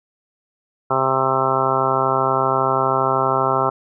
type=harmonic tone; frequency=132.6 Hz; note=C3; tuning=23 cents sharp; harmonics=1 / 2 / 3 / 4 / 5 / 6 / 7 / 8 / 9 / 10; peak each=-28 / -31 / -24 / -26 / -24 / -24 / -25 / -23 / -27 / -22 dBFS; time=0.9-3.7 s; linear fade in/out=10 ms; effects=none